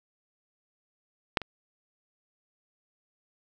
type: clicks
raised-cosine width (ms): 0.3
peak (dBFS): -6 / -21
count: 2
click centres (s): 1.372 / 1.417
effects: none